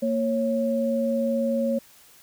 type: tone pair together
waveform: sine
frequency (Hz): 231.4 / 550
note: A#3 / C#5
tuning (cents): -13 / -14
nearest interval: octave + minor third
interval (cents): 1499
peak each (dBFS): -24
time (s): 0.02-1.79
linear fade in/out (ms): 10
effects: white hiss -53 dBFS RMS until 2.22 s